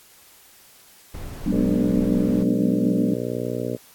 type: noise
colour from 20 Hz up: brown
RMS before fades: -33 dBFS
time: 1.14-2.43 s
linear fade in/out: 2 ms
type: chord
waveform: sine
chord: G# half-diminished seventh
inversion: third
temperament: equal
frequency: 185 / 207.7 / 246.9 / 293.7 Hz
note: F#3 / G#3 / B3 / D4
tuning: 0 / 0 / 0 / 0 cents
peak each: -24 / -24 / -24 / -24 dBFS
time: 1.46-3.14 s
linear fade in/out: 5 ms
type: harmonic tone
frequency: 60.3 Hz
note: B1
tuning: 41 cents flat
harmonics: 2 / 3 / 4 / 5 / 6 / 7 / 8 / 9 / 10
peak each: -32 / -36 / -31 / -33 / -36 / -31 / -31 / -35 / -36 dBFS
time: 1.51-3.77 s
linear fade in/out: 20 ms
effects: white hiss -51 dBFS RMS until 3.94 s + AAC 64 kbps